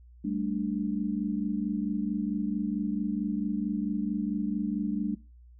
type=chord; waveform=sine; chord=G suspended second; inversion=none; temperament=just; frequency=196 / 220.5 / 294 Hz; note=G3 / A3 / D4; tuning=0 / +4 / +2 cents; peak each=-32 dBFS; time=0.24-5.15 s; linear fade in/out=10 ms; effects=noise-tail reverb RT60 0.3 s tail -22 dB re dry + added 60 Hz sine -50 dBFS peak until 5.59 s